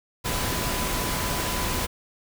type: tone in noise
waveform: sine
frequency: 1000 Hz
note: B5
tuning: 21 cents sharp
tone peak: -35 dBFS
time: 0.24-1.87 s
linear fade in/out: 20 ms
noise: pink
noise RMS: -27 dBFS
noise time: 0.24-1.87 s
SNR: -11 dB
effects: none